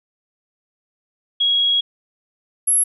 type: tone pair in turn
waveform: sine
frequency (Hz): 3311 / 11188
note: G#7 / F9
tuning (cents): -6 / +2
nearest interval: octave + major sixth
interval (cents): 2108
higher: second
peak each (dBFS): -14 / -13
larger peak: second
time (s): 1.4-1.81 / 2.67-2.84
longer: first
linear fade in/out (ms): 10
effects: none